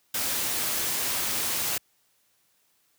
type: noise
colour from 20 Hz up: white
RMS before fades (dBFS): -28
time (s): 0.14-1.78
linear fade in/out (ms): 5
effects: white hiss -68 dBFS RMS until 2.98 s + high-pass 60 Hz 12 dB/octave